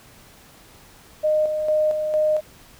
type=tone with tremolo; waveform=sine; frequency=614 Hz; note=D#5; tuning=23 cents flat; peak=-16 dBFS; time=1.23-2.41 s; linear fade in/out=20 ms; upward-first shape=square; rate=2.2 Hz; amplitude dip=45%; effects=pink hiss -49 dBFS RMS until 2.79 s